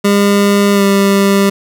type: tone with pitch glide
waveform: 25% pulse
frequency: 201.9 to 198.09 Hz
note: G#3 to G3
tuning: -49 to +18 cents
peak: -4 dBFS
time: 0.04-1.5 s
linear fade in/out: 10 ms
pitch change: -33 cents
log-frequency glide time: 0.73-0.83 s
effects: none